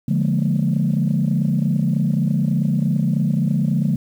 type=chord; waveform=sine; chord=Bb dominant seventh; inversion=first; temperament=just; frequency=145.68 / 174.81 / 209.8 / 233.1 Hz; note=D3 / F3 / Ab3 / Bb3; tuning=-14 / +2 / +18 / 0 cents; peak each=-19 / -20 / -21 / -24 dBFS; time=0.08-3.96 s; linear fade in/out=5 ms; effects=tanh soft clip ceiling -9 dBFS + 8-bit